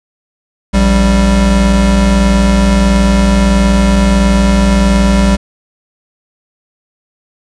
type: tone pair together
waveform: square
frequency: 58.03 / 195.6 Hz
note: A#1 / G3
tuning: -7 / -4 cents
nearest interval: octave + major sixth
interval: 2103 cents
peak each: -10 dBFS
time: 0.73-5.37 s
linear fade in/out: 20 ms
effects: resampled to 22050 Hz + 7-bit